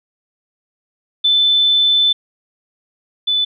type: tone pair in turn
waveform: sine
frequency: 3520 / 3496 Hz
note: A7 / A7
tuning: 0 / -12 cents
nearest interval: unison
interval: 12 cents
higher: first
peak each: -10 / -13 dBFS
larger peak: first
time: 1.24-2.13 / 3.27-3.45 s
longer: first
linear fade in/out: 10 ms
effects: none